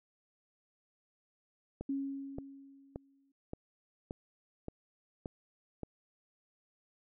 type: click train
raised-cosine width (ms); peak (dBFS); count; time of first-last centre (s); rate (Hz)
2; -26; 8; 1.81-5.833; 1.74
type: tone with exponential decay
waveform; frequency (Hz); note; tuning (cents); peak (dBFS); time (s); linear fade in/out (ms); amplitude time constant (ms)
sine; 274.8; C#4; -15; -31; 1.89-3.32; 5; 310
effects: none